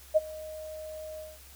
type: tone with ADSR envelope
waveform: sine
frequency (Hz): 622.3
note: D#5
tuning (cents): 0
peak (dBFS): -16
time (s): 0.14-1.39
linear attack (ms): 26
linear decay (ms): 27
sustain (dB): -22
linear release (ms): 200
effects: added 67 Hz sine -53 dBFS peak until 1.55 s + white hiss -53 dBFS RMS until 1.55 s